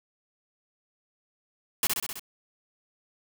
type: noise with echo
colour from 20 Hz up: white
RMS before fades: -24 dBFS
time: 1.83-1.87 s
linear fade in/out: 2 ms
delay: 65 ms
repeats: 5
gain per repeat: -3 dB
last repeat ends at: 2.195 s
effects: none